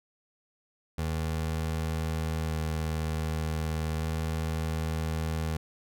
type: tone with vibrato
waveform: 25% pulse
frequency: 79.3 Hz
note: D#2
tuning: 33 cents sharp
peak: -25 dBFS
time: 0.98-5.57 s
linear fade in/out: 5 ms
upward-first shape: square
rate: 0.33 Hz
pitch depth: 10 cents each way
effects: none